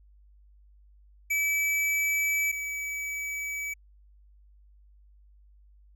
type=tone pair in turn; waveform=square; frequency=2300 / 2288 Hz; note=D7 / D7; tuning=-37 / -46 cents; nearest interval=unison; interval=9 cents; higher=first; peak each=-25 / -32 dBFS; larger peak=first; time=1.3-2.52 / 2.52-3.74 s; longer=neither; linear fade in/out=10 ms; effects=added 50 Hz sine -54 dBFS peak until 5.95 s